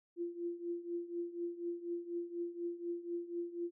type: tone with tremolo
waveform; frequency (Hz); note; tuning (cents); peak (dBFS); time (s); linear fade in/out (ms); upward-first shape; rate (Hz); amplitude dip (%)
sine; 344.9; F4; -22; -34; 0.16-3.71; 50; triangle; 4.1; 85
effects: none